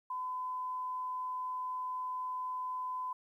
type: tone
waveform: sine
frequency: 1012 Hz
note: B5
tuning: 42 cents sharp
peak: -35 dBFS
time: 0.1-3.13 s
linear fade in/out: 5 ms
effects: 12-bit